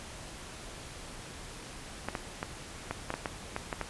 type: clicks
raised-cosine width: 0.5 ms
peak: -17 dBFS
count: 10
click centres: 2.086 / 2.152 / 2.429 / 2.91 / 3.104 / 3.14 / 3.258 / 3.564 / 3.728 / 3.813 s
effects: pink hiss -45 dBFS RMS until 3.89 s + resampled to 24000 Hz